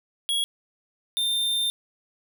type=tone pair in turn; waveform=square; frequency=3322 / 3610 Hz; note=G#7 / A7; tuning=0 / +44 cents; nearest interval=minor second; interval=144 cents; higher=second; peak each=-23 dBFS; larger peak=neither; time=0.29-0.44 / 1.17-1.7 s; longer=second; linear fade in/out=0 ms; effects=none